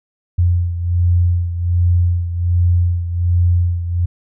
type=beating tone pair; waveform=sine; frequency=87.31 / 88.61 Hz; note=F2 / F2; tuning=0 / +26 cents; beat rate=1.3 Hz; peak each=-13 / -19 dBFS; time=0.38-4.06 s; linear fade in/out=10 ms; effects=none